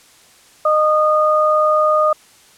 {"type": "tone pair together", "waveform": "sine", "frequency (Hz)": [614, 1228], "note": ["D#5", "D#6"], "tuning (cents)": [-23, -23], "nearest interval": "octave", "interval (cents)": 1200, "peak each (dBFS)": -14, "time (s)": [0.65, 2.13], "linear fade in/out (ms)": 5, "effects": ["white hiss -48 dBFS RMS until 2.57 s", "low-pass 10000 Hz 12 dB/octave"]}